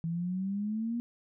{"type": "exponential sweep", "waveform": "sine", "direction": "up", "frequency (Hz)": [163.1, 240], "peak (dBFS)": -30, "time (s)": [0.04, 1], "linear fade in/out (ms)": 0, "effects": []}